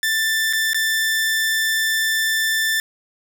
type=tone with dropouts; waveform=sawtooth; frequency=1772 Hz; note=A6; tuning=12 cents sharp; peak=-14 dBFS; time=0.03-2.8 s; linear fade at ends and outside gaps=1 ms; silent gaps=0.528-0.533 / 0.733-0.745 s; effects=none